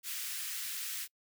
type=high-pass noise; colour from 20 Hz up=white; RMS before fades=-39 dBFS; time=0.03-1.08 s; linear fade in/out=50 ms; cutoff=1500 Hz; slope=24 dB/octave; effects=noise-tail reverb RT60 0.1 s tail -26 dB re dry